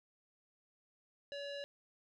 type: tone with low-pass filter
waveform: square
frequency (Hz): 567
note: C#5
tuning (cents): +39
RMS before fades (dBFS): -44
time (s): 1.32-1.64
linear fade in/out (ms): 0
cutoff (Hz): 3800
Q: 3.2
effects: none